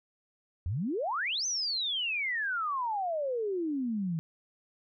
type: exponential two-way sweep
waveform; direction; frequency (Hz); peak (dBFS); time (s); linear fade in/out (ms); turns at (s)
sine; up then down; 77.8 to 6260 to 156.1; -29; 0.66-4.19; 0; 1.46
effects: none